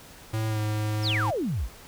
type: tone with pitch glide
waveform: square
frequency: 110 to 106.75 Hz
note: A2 to G#2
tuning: 0 to +48 cents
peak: -26 dBFS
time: 0.33-1.31 s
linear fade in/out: 10 ms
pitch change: -52 cents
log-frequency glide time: 0.47-0.6 s
type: exponential sweep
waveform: sine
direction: down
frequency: 5880 to 42.8 Hz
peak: -25 dBFS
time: 1.02-1.69 s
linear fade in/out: 50 ms
effects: pink hiss -48 dBFS RMS until 1.87 s